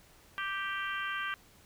harmonic tone, 392 Hz, G4, in tune, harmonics 3 / 4 / 5 / 6 / 7 / 8, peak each -38 / -36 / -43 / -45 / -44 / -44 dBFS, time 0.38-1.34 s, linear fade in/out 0 ms, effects pink hiss -60 dBFS RMS until 1.65 s

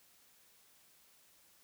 silence, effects white hiss -66 dBFS RMS until 1.63 s

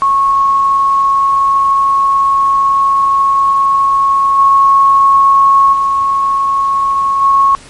sine tone with level steps, 1098 Hz, C#6, 17 cents flat, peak -7 / -4 / -9 / -5 dBFS, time 0.02-7.55 s, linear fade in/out 0 ms, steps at 4.37 / 5.72 / 7.21 s, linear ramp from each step 20 ms, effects pink hiss -36 dBFS RMS until 7.69 s + MP3 48 kbps

